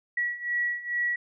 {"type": "beating tone pair", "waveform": "sine", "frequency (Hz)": [1928, 1930.3], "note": ["B6", "B6"], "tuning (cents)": [-42, -40], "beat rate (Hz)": 2.3, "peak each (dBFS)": [-31, -28], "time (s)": [0.17, 1.16], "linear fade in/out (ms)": 5, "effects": []}